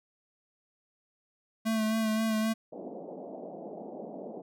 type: tone with vibrato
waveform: square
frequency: 220 Hz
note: A3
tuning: in tune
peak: -27 dBFS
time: 1.65-2.54 s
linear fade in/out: 20 ms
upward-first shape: sine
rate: 3.8 Hz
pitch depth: 27 cents each way
type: band-pass noise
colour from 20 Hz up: white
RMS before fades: -42 dBFS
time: 2.72-4.42 s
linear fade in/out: 10 ms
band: 180 to 720 Hz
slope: 48 dB/octave
effects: none